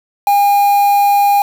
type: tone with quantisation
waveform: triangle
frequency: 810 Hz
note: G#5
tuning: 43 cents flat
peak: -6 dBFS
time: 0.27-1.42 s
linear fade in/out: 2 ms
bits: 4
effects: none